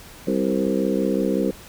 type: harmonic tone with a mistuned harmonic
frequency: 65.41 Hz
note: C2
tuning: in tune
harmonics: 3 / 4 / 5 / 6 / 7 / 8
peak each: -24 / -25 / -26 / -27 / -27 / -28 dBFS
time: 0.27-1.51 s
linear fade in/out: 5 ms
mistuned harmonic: 7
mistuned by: +38 cents
effects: pink hiss -43 dBFS RMS until 1.68 s